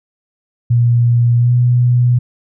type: tone with pitch glide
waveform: sine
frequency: 119.3 to 122.65 Hz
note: A#2 to B2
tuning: +41 to -12 cents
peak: -8 dBFS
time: 0.7-2.19 s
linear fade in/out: 10 ms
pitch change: +47 cents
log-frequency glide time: 1.38-1.52 s
effects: none